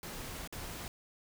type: noise with dropouts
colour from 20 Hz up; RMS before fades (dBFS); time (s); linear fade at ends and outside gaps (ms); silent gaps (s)
pink; -43; 0.03-0.88; 1; 0.475-0.525
effects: none